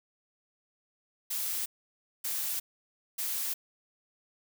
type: noise bursts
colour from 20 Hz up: blue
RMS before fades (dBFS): -33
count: 3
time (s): 1.3-3.54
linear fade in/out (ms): 10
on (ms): 360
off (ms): 580
effects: none